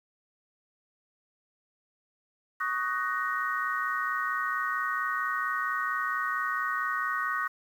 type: chord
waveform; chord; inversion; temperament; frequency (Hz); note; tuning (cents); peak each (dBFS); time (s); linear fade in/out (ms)
sine; D# minor seventh; third; just; 1120.1 / 1244.5 / 1493.4 / 1866.8; C#6 / D#6 / F#6 / A#6; +18 / 0 / +16 / +2; -33; 2.6-7.48; 10
effects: 9-bit